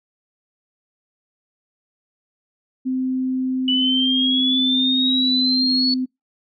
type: tone with pitch glide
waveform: sine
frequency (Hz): 258.6 to 256.5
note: C4 to C4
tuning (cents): -20 to -34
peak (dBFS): -19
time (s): 2.85-6.06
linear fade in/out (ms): 20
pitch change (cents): -14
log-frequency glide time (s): 4.54-5.37
type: exponential sweep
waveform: sine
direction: up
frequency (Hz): 2959 to 4435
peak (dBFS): -17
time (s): 3.68-5.94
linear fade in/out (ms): 2
effects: noise-tail reverb RT60 0.2 s tail -26 dB re dry